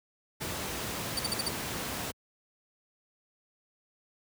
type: noise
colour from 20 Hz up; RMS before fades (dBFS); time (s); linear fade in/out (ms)
pink; -35; 0.4-2.12; 20
type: tone bursts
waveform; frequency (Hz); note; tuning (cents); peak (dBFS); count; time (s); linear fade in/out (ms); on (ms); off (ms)
30% pulse; 4600; D8; -37; -25; 5; 1.17-1.485; 5; 23; 50
effects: high-pass 80 Hz 12 dB/octave